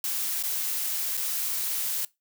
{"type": "noise with dropouts", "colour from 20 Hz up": "blue", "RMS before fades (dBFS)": -29, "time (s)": [0.04, 2.05], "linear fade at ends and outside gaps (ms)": 1, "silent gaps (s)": [[0.427, 0.436], [1.169, 1.175]], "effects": ["noise-tail reverb RT60 0.2 s tail -21 dB re dry"]}